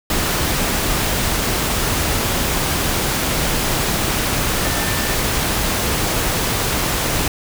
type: tone in noise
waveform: sine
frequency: 1784 Hz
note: A6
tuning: 23 cents sharp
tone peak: -29 dBFS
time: 4.64-5.14 s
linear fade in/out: 2 ms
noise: pink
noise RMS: -19 dBFS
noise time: 0.1-7.28 s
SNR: -13 dB
effects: none